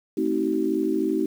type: chord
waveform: sine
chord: A diminished seventh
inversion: none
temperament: just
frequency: 220 / 264 / 316.8 / 380.2 Hz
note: A3 / C4 / Eb4 / Gb4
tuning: 0 / +16 / +31 / +47 cents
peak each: -30 / -28 / -24 / -26 dBFS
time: 0.17-1.26 s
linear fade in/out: 5 ms
effects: 8-bit